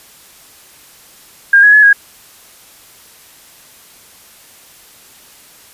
sine tone with pitch steps, 1610 / 1673 / 1705 / 1644 Hz, G6 / G#6 / G#6 / G#6, +46 / +12 / +45 / -18 cents, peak -3 dBFS, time 1.53-1.93 s, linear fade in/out 5 ms, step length 100 ms, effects white hiss -42 dBFS RMS until 5.73 s + resampled to 32000 Hz

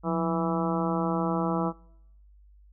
harmonic tone with a mistuned harmonic, 164.81 Hz, E3, in tune, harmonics 1 / 2 / 3 / 4 / 5 / 6 / 7 / 8, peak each -28 / -31 / -33 / -34 / -35 / -36 / -36 / -37 dBFS, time 0.03-1.73 s, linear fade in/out 50 ms, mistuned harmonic 1, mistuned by +120 cents, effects noise-tail reverb RT60 0.8 s tail -25 dB re dry + added 50 Hz sine -52 dBFS peak until 2.72 s

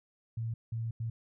sine tone bursts at uneven times, 114 Hz, A#2, 38 cents flat, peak -32 dBFS, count 3, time 0.37-0.54 / 0.72-0.91 / 1-1.1 s, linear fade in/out 5 ms, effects none

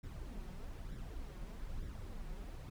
brown noise with flanger, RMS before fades -45 dBFS, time 0.03-2.7 s, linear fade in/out 10 ms, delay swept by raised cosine 0.54 to 5.54 ms, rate 1.1 Hz, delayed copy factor +0.55, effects none

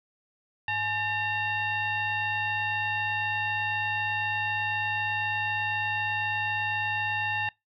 sine tone with frequency modulation, 1796 Hz, A6, 35 cents sharp, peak -26 dBFS, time 0.68-7.49 s, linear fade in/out 2 ms, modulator 950 Hz, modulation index 1.3, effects noise-tail reverb RT60 0.2 s tail -24 dB re dry

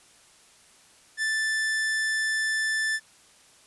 45% pulse tone, 1760 Hz, A6, in tune, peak -24 dBFS, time 1.17-3 s, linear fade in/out 50 ms, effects white hiss -56 dBFS RMS until 3.66 s + resampled to 24000 Hz

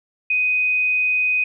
sine tone, 2500 Hz, D#7, 8 cents sharp, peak -16 dBFS, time 0.3-1.44 s, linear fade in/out 5 ms, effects none

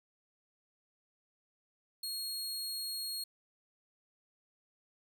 sawtooth tone, 4292 Hz, C8, 43 cents sharp, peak -34 dBFS, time 2.03-3.24 s, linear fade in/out 5 ms, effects none

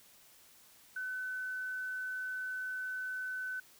sine tone, 1511 Hz, F#6, 36 cents sharp, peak -36 dBFS, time 0.96-3.6 s, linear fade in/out 5 ms, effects white hiss -61 dBFS RMS until 3.79 s

